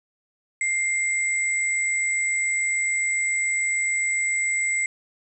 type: tone pair together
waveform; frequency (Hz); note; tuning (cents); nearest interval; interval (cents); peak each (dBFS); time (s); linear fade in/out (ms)
sine; 2100 / 7887; C7 / B8; +6 / -3; octave + major seventh; 2291; -22 / -27; 0.61-4.86; 2
effects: none